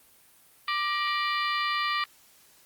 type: harmonic tone with a mistuned harmonic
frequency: 590 Hz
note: D5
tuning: 8 cents sharp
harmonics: 2 / 3 / 4 / 5 / 6 / 7 / 8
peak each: -28 / -32 / -34 / -36 / -38 / -39 / -40 dBFS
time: 0.68-2.04 s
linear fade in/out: 2 ms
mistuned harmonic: 3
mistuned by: +120 cents
effects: white hiss -58 dBFS RMS until 2.65 s + Opus 32 kbps